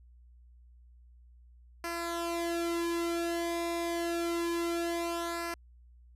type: tone with flanger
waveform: sawtooth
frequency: 339.7 Hz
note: F4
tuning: 48 cents flat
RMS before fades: -33 dBFS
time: 1.84-5.54 s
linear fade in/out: 2 ms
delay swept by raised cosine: 0.28 to 2.28 ms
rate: 0.27 Hz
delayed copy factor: -0.75
effects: added 60 Hz sine -54 dBFS peak until 6.15 s + resampled to 32000 Hz